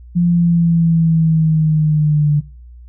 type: linear sweep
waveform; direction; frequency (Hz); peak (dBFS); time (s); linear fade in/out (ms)
sine; down; 174.61 to 146.83; -10; 0.15-2.41; 20
effects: noise-tail reverb RT60 0.4 s tail -20 dB re dry + added 60 Hz sine -35 dBFS peak until 2.88 s